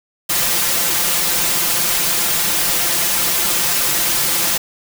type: noise with comb filter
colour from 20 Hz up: white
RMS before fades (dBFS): -17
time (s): 0.29-4.58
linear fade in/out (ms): 10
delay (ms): 5.8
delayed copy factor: +0.85
effects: none